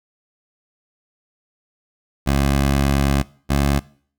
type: tone pair in turn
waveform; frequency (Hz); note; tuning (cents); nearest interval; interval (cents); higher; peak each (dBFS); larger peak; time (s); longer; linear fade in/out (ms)
15% pulse; 69.3 / 70.19; C#2 / C#2; 0 / +22; unison; 22; second; -9; neither; 2.26-3.23 / 3.49-3.8; first; 20
effects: noise-tail reverb RT60 0.5 s tail -21 dB re dry